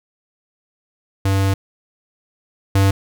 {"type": "tone pair in turn", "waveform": "square", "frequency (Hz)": [97.3, 97.76], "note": ["G2", "G2"], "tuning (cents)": [-12, -4], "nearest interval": "unison", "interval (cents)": 8, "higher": "second", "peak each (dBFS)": [-15, -12], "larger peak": "second", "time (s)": [[1.25, 1.54], [2.75, 2.91]], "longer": "first", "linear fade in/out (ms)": 5, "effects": []}